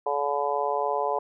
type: harmonic tone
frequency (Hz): 143.3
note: D3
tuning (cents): -42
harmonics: 3 / 4 / 5 / 6 / 7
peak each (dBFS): -30 / -30 / -30 / -30 / -30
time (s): 0.06-1.19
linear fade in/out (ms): 5
effects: none